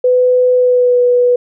sine tone with pitch glide, 501 to 491 Hz, B4 to B4, +25 to -10 cents, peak -7 dBFS, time 0.04-1.36 s, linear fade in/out 5 ms, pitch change -35 cents, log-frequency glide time 0.54-1 s, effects none

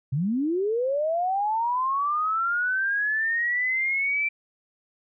sine linear sweep, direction up, 123.47 to 2349 Hz, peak -22 dBFS, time 0.12-4.29 s, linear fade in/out 10 ms, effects none

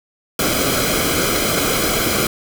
pink noise with comb filter, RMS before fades -18 dBFS, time 0.39-2.27 s, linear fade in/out 2 ms, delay 1.1 ms, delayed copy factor -0.7, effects none

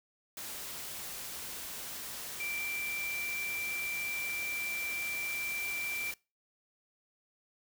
sine tone in noise, 2349 Hz, D7, in tune, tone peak -35 dBFS, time 2.4-6.11 s, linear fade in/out 2 ms, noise white, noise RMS -42 dBFS, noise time 0.37-6.14 s, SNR +4 dB, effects noise-tail reverb RT60 0.3 s tail -24 dB re dry

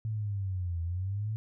sine linear two-way sweep, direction down then up, 111.4 to 82.9 to 111.4 Hz, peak -30 dBFS, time 0.05-1.36 s, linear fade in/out 0 ms, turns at 0.82 s, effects none

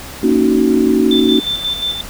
sine chord, D# minor seventh, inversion second, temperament just, 233.3 / 280 / 311.1 / 373.4 Hz, A#3 / C#4 / D#4 / F#4, +2 / +18 / 0 / +16 cents, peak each -15 dBFS, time 0.23-1.4 s, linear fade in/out 5 ms
sine tone with tremolo, 3545 Hz, A7, 12 cents sharp, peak -15 dBFS, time 1.11-2.01 s, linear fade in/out 2 ms, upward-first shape square, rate 5.6 Hz, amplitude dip 55%
effects pink hiss -31 dBFS RMS until 2.09 s

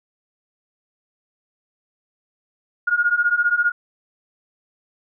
sine beating tone pair, 1420 / 1435 Hz, F6 / F6, +28 / +47 cents, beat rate 15 Hz, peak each -20 / -18 dBFS, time 2.87-3.72 s, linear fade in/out 10 ms, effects none

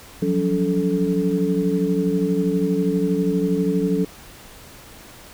sine tone cluster, 175.5 / 187.9 / 283.5 / 436.7 Hz, F3 / F#3 / C#4 / A4, +9 / +27 / +39 / -13 cents, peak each -23 dBFS, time 0.22-4.05 s, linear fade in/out 5 ms, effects pink hiss -43 dBFS RMS until 5.33 s

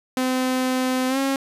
sawtooth tone with pitch glide, 256.8 to 271.6 Hz, C4 to C#4, -32 to -35 cents, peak -16 dBFS, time 0.17-1.36 s, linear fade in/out 2 ms, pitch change +97 cents, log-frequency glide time 1.08-1.18 s, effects resampled to 32000 Hz

